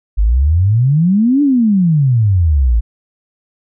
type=exponential two-way sweep; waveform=sine; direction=up then down; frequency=47.99 to 296.1 to 53.2 Hz; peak=-8 dBFS; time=0.17-2.81 s; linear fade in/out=20 ms; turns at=1.42 s; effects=none